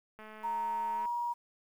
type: click train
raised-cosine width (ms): 0.5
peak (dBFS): -35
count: 188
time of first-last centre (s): 0.19-1.056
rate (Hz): 216
type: tone with pitch glide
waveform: sine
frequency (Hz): 930 to 953.9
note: A#5 to A#5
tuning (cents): -4 to +40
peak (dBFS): -31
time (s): 0.43-1.34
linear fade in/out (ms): 20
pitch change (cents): +44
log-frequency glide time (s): 0.93-1.05
effects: 10-bit